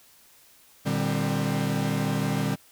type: tone cluster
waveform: 45% pulse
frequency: 118.3 / 151.1 / 197.1 / 264.1 Hz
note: A#2 / D3 / G3 / C4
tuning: +26 / +50 / +10 / +16 cents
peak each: -32 / -28 / -29 / -31 dBFS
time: 0.85-2.56 s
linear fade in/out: 20 ms
effects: white hiss -56 dBFS RMS until 2.71 s